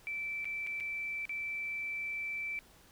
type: tone with dropouts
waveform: sine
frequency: 2328 Hz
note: D7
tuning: 16 cents flat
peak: -35 dBFS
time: 0.07-2.59 s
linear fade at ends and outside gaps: 0 ms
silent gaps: 0.445-0.454 / 0.666-0.671 / 0.801-0.806 / 1.254-1.294 s
effects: pink hiss -61 dBFS RMS until 2.91 s